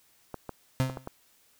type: clicks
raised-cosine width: 1 ms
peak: -22 dBFS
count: 5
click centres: 0.343 / 0.493 / 0.898 / 0.972 / 1.074 s
type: tone with exponential decay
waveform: 35% pulse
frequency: 130.81 Hz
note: C3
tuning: in tune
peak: -19 dBFS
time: 0.8-1.08 s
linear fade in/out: 0 ms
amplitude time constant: 60 ms
effects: white hiss -64 dBFS RMS until 1.59 s